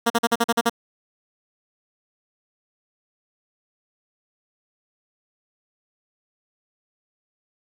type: tone bursts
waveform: 10% pulse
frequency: 233.1 Hz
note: A#3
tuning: in tune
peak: -8 dBFS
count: 8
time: 0.06-0.697 s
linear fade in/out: 10 ms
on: 42 ms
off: 43 ms
effects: none